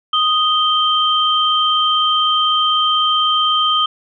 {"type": "tone pair together", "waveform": "sine", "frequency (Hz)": [1244.5, 3136], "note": ["D#6", "G7"], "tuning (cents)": [0, 0], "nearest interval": "octave + major third", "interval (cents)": 1600, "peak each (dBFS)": -15, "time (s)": [0.13, 3.86], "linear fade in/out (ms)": 5, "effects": []}